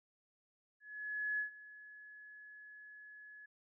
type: tone with ADSR envelope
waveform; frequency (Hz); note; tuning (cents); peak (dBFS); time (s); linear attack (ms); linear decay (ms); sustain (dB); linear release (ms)
sine; 1698; G#6; +38; -33; 0.8-3.46; 590; 110; -19; 7
effects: none